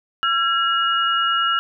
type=tone cluster; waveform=sine; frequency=1355 / 1648 / 2880 Hz; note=E6 / G#6 / F#7; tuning=+47 / -14 / -47 cents; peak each=-18 / -27 / -22 dBFS; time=0.23-1.59 s; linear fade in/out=0 ms; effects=none